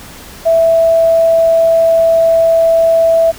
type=tone with quantisation; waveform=sine; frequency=659.3 Hz; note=E5; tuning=in tune; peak=-6 dBFS; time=0.45-3.32 s; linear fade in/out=20 ms; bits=6; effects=pink hiss -33 dBFS RMS until 3.38 s